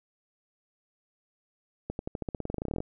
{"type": "accelerating click train", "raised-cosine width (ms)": 2, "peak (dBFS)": -19, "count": 20, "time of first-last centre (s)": [1.9, 2.804], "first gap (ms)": 91, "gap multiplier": 0.92, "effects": []}